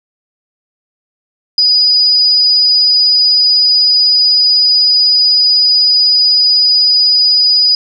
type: tone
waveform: sine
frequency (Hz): 4942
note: D#8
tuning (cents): -13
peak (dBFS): -6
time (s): 1.58-7.75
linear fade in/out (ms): 2
effects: none